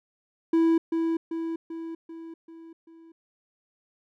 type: tone with echo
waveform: triangle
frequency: 328.8 Hz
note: E4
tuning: 4 cents flat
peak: -16 dBFS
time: 0.53-0.78 s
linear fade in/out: 5 ms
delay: 390 ms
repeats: 6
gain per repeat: -5 dB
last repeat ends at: 3.12 s
effects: none